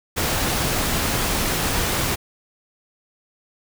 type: noise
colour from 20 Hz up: pink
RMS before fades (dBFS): -22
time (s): 0.16-2.16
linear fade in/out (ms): 20
effects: none